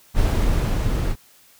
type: noise with level ramp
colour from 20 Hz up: brown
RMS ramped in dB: -17 to -22 dBFS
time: 0.14-1.16 s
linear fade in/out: 50 ms
effects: white hiss -53 dBFS RMS until 1.59 s